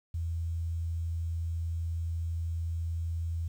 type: tone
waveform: sine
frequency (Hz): 83.2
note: E2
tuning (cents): +17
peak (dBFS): -30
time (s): 0.14-3.48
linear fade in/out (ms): 5
effects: 10-bit